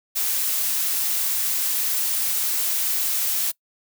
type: noise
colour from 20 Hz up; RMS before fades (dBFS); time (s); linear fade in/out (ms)
blue; -23; 0.15-3.52; 20
effects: noise-tail reverb RT60 0.1 s tail -23 dB re dry